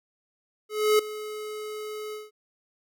square tone with ADSR envelope, 426.3 Hz, G#4, 45 cents sharp, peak -17 dBFS, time 0.69-2.31 s, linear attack 300 ms, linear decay 5 ms, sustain -17 dB, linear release 180 ms, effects none

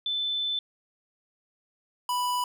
sine / square tone pair in turn, 3520 / 987.8 Hz, A7 / B5, 0 / 0 cents, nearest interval octave + minor seventh, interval 2200 cents, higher first, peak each -26 dBFS, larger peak neither, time 0.06-0.59 / 2.09-2.44 s, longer first, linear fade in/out 2 ms, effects none

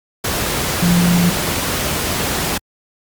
sine tone in noise, 174.61 Hz, F3, in tune, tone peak -11 dBFS, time 0.82-1.3 s, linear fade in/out 5 ms, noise pink, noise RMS -19 dBFS, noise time 0.24-2.58 s, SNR +5 dB, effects high-pass 60 Hz 12 dB/octave + Opus 48 kbps

